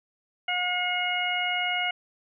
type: harmonic tone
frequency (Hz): 720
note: F#5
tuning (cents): -47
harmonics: 1 / 2 / 3 / 4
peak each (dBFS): -31 / -33 / -28 / -30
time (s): 0.48-1.91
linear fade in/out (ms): 5
effects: none